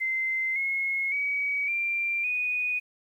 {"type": "tone with pitch steps", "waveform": "sine", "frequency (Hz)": [2074, 2168, 2267, 2370, 2478], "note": ["C7", "C#7", "C#7", "D7", "D#7"], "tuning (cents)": [-16, -39, 38, 15, -8], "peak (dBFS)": -25, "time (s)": [0, 2.8], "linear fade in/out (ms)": 20, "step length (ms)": 560, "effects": ["10-bit"]}